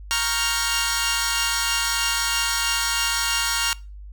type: chord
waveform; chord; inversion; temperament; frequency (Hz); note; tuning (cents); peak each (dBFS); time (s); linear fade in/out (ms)
10% pulse; G half-diminished seventh; first; equal; 932.3 / 1108.7 / 1396.9 / 1568; Bb5 / Db6 / F6 / G6; 0 / 0 / 0 / 0; -18 / -20 / -16 / -21; 0.11-3.73; 0
effects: noise-tail reverb RT60 0.3 s tail -22 dB re dry + added 50 Hz sine -36 dBFS peak until 4.12 s